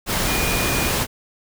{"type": "tone in noise", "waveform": "sine", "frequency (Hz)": 2440, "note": "D#7", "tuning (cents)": -34, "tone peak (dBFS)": -27, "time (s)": [0.26, 0.93], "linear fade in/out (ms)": 50, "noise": "pink", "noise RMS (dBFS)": -21, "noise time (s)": [0.06, 1.07], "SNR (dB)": -9, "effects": []}